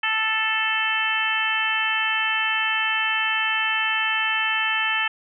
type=harmonic tone with a mistuned harmonic; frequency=440 Hz; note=A4; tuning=in tune; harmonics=2 / 3 / 4 / 5 / 6 / 7; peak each=-30 / -29 / -25 / -30 / -25 / -28 dBFS; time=0.03-5.08 s; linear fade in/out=5 ms; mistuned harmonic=5; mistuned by=-17 cents; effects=none